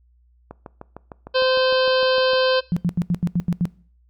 click train, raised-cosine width 1 ms, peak -21 dBFS, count 13, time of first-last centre 0.51-2.334 s, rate 6.58 Hz
harmonic tone, 517 Hz, C5, 21 cents flat, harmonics 1 / 2 / 3 / 5 / 6 / 7 / 8 / 9 / 10, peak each -17 / -26 / -26 / -30 / -27 / -35 / -29 / -31 / -39 dBFS, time 1.34-2.61 s, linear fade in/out 20 ms
sine tone bursts, 174.8 Hz, F3, 2 cents sharp, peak -16 dBFS, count 8, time 2.72-3.654 s, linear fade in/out 0 ms, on 45 ms, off 82 ms
effects noise-tail reverb RT60 0.5 s tail -22 dB re dry + added 60 Hz sine -54 dBFS peak until 4.09 s

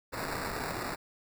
white noise with sample-and-hold, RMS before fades -36 dBFS, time 0.12-0.96 s, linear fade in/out 20 ms, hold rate 3150 Hz, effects none

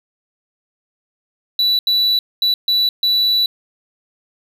triangle tone bursts at uneven times, 3951 Hz, B7, in tune, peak -11 dBFS, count 5, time 1.59-1.79 / 1.87-2.19 / 2.42-2.54 / 2.68-2.89 / 3.03-3.46 s, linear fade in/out 2 ms, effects none

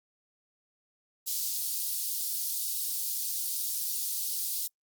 white high-pass noise, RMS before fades -32 dBFS, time 1.26-4.68 s, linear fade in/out 20 ms, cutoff 4200 Hz, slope 24 dB/octave, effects noise-tail reverb RT60 0.1 s tail -26 dB re dry + Opus 48 kbps

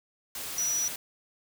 sine tone in noise, 5860 Hz, F#8, 18 cents flat, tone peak -26 dBFS, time 0.58-0.88 s, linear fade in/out 2 ms, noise white, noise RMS -37 dBFS, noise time 0.35-0.96 s, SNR +8 dB, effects none

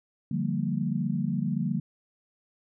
sine chord, G minor seventh, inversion second, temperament equal with one note detuned, 146.83 / 174.61 / 196 / 230.1 Hz, D3 / F3 / G3 / Bb3, 0 / 0 / 0 / -22 cents, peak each -31 dBFS, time 0.31-1.8 s, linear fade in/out 5 ms, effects none

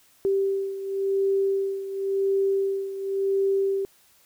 sine beating tone pair, 390.8 / 391.73 Hz, G4 / G4, -5 / -1 cents, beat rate 0.93 Hz, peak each -23 / -28 dBFS, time 0.25-3.85 s, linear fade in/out 0 ms, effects white hiss -59 dBFS RMS until 4.25 s

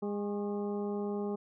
harmonic tone with a mistuned harmonic, 204.5 Hz, G#3, 26 cents flat, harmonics 1 / 2 / 3 / 4 / 5 / 6, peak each -35 / -35 / -47 / -45 / -51 / -54 dBFS, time 0.02-1.36 s, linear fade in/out 10 ms, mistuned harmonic 5, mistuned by +88 cents, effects none

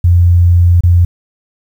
sine tone with dropouts, 87.31 Hz, F2, in tune, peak -4 dBFS, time 0.04-1.05 s, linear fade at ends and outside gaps 5 ms, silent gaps 0.808-0.835 s, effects 7-bit

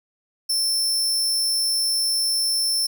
sawtooth tone, 5350 Hz, E8, 25 cents sharp, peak -17 dBFS, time 0.49-2.87 s, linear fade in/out 10 ms, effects none

